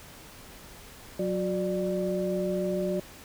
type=tone cluster; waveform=sine; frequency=183.9 / 363.9 / 591 Hz; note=F#3 / F#4 / D5; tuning=-10 / -29 / +11 cents; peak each=-30 dBFS; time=1.19-3 s; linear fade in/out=5 ms; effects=tanh soft clip ceiling -16 dBFS + pink hiss -48 dBFS RMS until 3.24 s